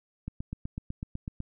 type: click train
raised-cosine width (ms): 5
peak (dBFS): -22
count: 10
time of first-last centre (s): 0.28-1.404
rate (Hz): 8.01
effects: none